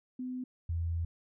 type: tone pair in turn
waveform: sine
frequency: 253.3 / 83.82 Hz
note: B3 / E2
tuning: +44 / +29 cents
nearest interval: octave + perfect fifth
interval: 1915 cents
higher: first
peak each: -35 / -30 dBFS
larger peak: second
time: 0.19-0.44 / 0.69-1.05 s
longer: second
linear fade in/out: 5 ms
effects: none